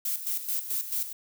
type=noise with tremolo; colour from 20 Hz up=violet; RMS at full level=-29 dBFS; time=0.05-1.13 s; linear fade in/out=5 ms; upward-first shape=square; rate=4.6 Hz; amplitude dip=65%; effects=none